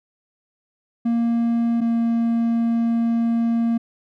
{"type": "tone pair in turn", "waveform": "triangle", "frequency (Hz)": [233.1, 231.5], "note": ["A#3", "A#3"], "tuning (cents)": [0, -12], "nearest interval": "unison", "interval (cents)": 12, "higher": "first", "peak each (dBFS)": -15, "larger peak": "neither", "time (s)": [[1.05, 1.81], [1.81, 3.78]], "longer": "second", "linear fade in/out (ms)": 10, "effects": []}